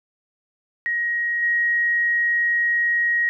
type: tone with level steps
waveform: sine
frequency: 1889 Hz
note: A#6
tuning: 22 cents sharp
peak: -20 / -17 dBFS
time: 0.86-3.29 s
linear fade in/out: 0 ms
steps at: 1.42 s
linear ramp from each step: 10 ms
effects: none